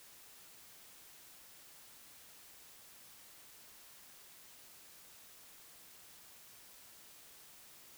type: silence
effects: white hiss -58 dBFS RMS until 7.97 s